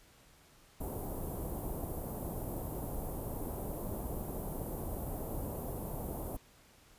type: band-stop noise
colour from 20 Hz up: pink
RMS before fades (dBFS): -39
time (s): 0.8-6.37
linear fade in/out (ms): 10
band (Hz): 840 to 12000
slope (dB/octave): 24
effects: pink hiss -62 dBFS RMS until 6.98 s + resampled to 32000 Hz